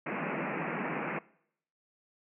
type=band-pass noise; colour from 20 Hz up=pink; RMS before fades=-35 dBFS; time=0.06-1.19 s; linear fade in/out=5 ms; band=150 to 2600 Hz; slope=96 dB/octave; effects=noise-tail reverb RT60 0.7 s tail -22 dB re dry